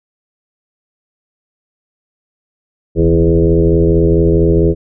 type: tone with frequency modulation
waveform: sine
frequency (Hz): 246.9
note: B3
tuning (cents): 0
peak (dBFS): -7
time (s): 2.95-4.75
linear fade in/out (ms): 50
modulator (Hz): 84.5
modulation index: 2.7
effects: none